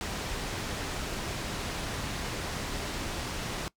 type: low-pass noise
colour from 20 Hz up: pink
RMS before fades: -35 dBFS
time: 0.01-3.68 s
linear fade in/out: 0 ms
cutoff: 7400 Hz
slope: 12 dB/octave
effects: noise-tail reverb RT60 0.1 s tail -21 dB re dry